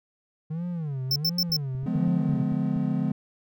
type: tone with vibrato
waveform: triangle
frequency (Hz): 151.4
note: D#3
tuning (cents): -47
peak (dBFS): -26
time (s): 0.5-2.43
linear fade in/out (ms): 10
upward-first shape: sine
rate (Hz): 1.4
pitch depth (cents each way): 270
type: tone bursts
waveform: square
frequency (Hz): 5330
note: E8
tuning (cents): +18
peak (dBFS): -22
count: 4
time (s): 1.11-1.566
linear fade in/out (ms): 2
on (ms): 48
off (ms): 88
type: clicks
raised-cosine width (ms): 5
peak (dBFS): -30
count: 9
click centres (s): 1.497 / 1.75 / 1.832 / 1.958 / 2.078 / 2.294 / 2.335 / 2.523 / 2.764
type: chord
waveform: triangle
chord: D diminished seventh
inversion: none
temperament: just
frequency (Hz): 146.83 / 176.2 / 211.4 / 253.7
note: D3 / F3 / Ab3 / Cb4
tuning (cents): 0 / +16 / +31 / +47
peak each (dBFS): -27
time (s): 1.86-3.12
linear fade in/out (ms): 5
effects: none